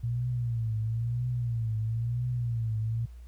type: tone with vibrato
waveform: sine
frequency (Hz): 116.54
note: A#2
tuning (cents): 0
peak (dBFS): -27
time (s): 0.03-3.06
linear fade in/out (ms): 10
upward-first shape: triangle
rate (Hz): 1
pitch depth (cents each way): 120
effects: added 60 Hz sine -43 dBFS peak until 3.27 s + pink hiss -66 dBFS RMS until 3.27 s